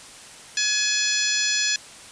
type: harmonic tone with a mistuned harmonic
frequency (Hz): 845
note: G#5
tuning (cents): +30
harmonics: 2 / 3 / 4 / 5 / 6 / 7 / 8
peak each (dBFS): -28 / -28 / -28 / -28 / -28 / -28 / -28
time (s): 0.57-1.76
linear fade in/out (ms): 2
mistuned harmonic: 8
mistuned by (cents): +77
effects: white hiss -43 dBFS RMS until 2.11 s + resampled to 22050 Hz